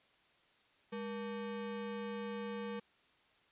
square ring-modulated tone, 339.8 Hz, F4, 47 cents flat, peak -37 dBFS, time 0.92-2.8 s, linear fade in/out 10 ms, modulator 135 Hz, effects white hiss -69 dBFS RMS until 3.51 s + resampled to 8000 Hz

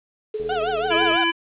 sine tone with tremolo, 429.2 Hz, A4, 43 cents flat, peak -21 dBFS, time 0.34-1.12 s, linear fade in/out 5 ms, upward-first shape triangle, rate 18 Hz, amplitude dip 70%
click train, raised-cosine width 2 ms, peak -28 dBFS, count 62, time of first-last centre 0.4-1.16 s, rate 80.3 Hz
35% pulse tone with vibrato, 698.5 Hz, F5, in tune, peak -21 dBFS, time 0.49-1.24 s, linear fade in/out 5 ms, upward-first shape triangle, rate 6 Hz, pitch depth 200 cents each way
harmonic tone, 334.9 Hz, E4, 27 cents sharp, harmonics 1 / 3 / 5 / 7 / 9, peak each -24 / -24 / -24 / -24 / -24 dBFS, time 0.9-1.32 s, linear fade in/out 20 ms
effects resampled to 8000 Hz + 8-bit

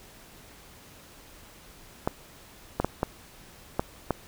clicks, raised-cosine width 1 ms, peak -10 dBFS, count 6, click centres 2.075 / 2.8 / 2.846 / 3.031 / 3.795 / 4.107 s, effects pink hiss -51 dBFS RMS until 4.27 s

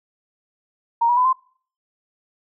sine tone with pitch steps, 932.3 / 966.9 / 1002.7 / 1039.8 Hz, A#5 / B5 / B5 / C6, 0 / -37 / +26 / -11 cents, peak -14 dBFS, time 1.01-1.33 s, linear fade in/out 10 ms, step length 80 ms, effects noise-tail reverb RT60 0.5 s tail -26 dB re dry

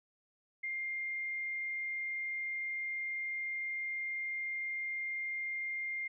sine tone, 2111 Hz, C7, 15 cents sharp, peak -35 dBFS, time 0.63-6.08 s, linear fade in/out 10 ms, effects none

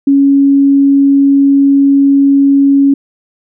sine tone, 277.7 Hz, C#4, 3 cents sharp, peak -4 dBFS, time 0.07-2.94 s, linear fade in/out 5 ms, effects none

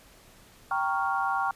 sine chord, G half-diminished seventh, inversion none, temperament equal, 784 / 932.3 / 1108.7 / 1396.9 Hz, G5 / Bb5 / Db6 / F6, 0 / 0 / 0 / 0 cents, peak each -29 / -32 / -30 / -31 dBFS, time 0.71-1.51 s, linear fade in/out 2 ms, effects pink hiss -55 dBFS RMS until 1.55 s + resampled to 32000 Hz

